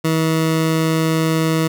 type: tone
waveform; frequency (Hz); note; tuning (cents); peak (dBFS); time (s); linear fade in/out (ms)
20% pulse; 160.6; E3; -45; -10; 0.04-1.68; 10
effects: none